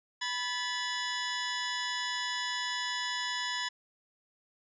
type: tone pair together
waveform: 15% pulse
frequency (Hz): 985 / 1720.7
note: B5 / A6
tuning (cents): -5 / -39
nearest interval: minor seventh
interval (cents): 966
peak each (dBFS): -28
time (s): 0.21-3.69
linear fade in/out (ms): 10
effects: resampled to 16000 Hz